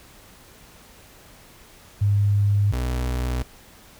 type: tone pair in turn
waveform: sine / 35% pulse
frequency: 101.7 / 62.14 Hz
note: G#2 / B1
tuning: -36 / +11 cents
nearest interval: major sixth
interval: 853 cents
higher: first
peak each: -16 / -21 dBFS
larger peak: first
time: 2.01-2.72 / 2.72-3.43 s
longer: neither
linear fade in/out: 10 ms
effects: pink hiss -49 dBFS RMS until 3.99 s